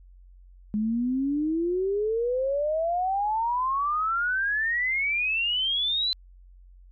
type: exponential sweep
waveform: sine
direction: up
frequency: 207.7 to 4071 Hz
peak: -23 dBFS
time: 0.74-6.13 s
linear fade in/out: 0 ms
effects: added 45 Hz sine -48 dBFS peak until 6.91 s